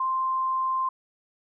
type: tone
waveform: sine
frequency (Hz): 1046.5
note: C6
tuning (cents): 0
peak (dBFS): -23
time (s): 0-0.89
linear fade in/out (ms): 5
effects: none